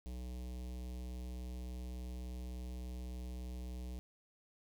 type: tone with notch filter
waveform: square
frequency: 61.74 Hz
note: B1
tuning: in tune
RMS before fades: -44 dBFS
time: 0.06-3.99 s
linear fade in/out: 0 ms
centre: 1400 Hz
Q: 0.52
effects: none